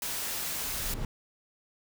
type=noise; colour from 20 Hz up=white; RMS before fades=-34 dBFS; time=0.02-0.94 s; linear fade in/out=2 ms
type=noise with exponential growth; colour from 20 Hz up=brown; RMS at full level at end=-29 dBFS; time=0.26-1.05 s; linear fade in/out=2 ms; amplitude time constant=170 ms
effects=none